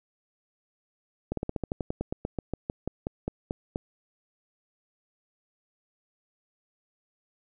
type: slowing click train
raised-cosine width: 2 ms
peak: -16 dBFS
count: 20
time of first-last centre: 1.32-3.759 s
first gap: 53 ms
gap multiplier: 1.09
effects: none